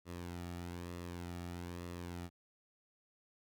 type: tone with flanger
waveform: sawtooth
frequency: 87.31 Hz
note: F2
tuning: in tune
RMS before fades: -45 dBFS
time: 0.05-2.3 s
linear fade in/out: 50 ms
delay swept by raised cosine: 1.3 to 1.97 ms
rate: 1.1 Hz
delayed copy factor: -0.5
effects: none